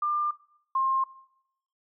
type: tone pair in turn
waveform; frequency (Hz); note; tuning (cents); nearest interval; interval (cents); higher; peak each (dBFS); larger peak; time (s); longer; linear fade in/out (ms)
sine; 1196 / 1063.1; D6 / C6; +31 / +27; major second; 204; first; -24 / -22; second; 0.02-0.31 / 0.75-1.04; neither; 5
effects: noise-tail reverb RT60 0.8 s tail -21 dB re dry